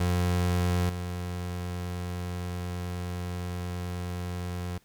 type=tone with level steps; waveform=30% pulse; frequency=89 Hz; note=F2; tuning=33 cents sharp; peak=-21 / -29 dBFS; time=0-4.78 s; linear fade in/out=5 ms; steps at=0.89 s; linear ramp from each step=5 ms; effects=pink hiss -64 dBFS RMS until 4.84 s